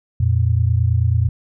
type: tone pair together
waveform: sine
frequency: 87.31 / 116.54 Hz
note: F2 / A#2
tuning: 0 / 0 cents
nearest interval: perfect fourth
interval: 500 cents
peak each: -16 / -16 dBFS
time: 0.2-1.29 s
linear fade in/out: 5 ms
effects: none